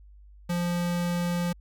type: tone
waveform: square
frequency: 174.4 Hz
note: F3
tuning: 2 cents flat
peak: -26 dBFS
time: 0.49-1.53 s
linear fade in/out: 10 ms
effects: added 50 Hz sine -48 dBFS peak until 1.6 s